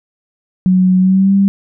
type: tone with pitch glide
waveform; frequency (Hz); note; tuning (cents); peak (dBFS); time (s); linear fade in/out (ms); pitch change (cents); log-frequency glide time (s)
sine; 184.8 to 196.92; F#3 to G3; -2 to +8; -7; 0.66-1.48; 0; +110; 0.99-1.34
effects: none